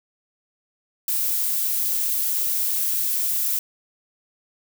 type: noise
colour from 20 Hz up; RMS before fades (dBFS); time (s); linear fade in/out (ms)
violet; -23; 1.08-3.59; 2
effects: none